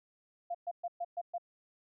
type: tone bursts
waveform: sine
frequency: 695 Hz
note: F5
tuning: 9 cents flat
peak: -33 dBFS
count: 6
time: 0.5-1.382 s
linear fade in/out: 10 ms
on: 47 ms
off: 120 ms
effects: none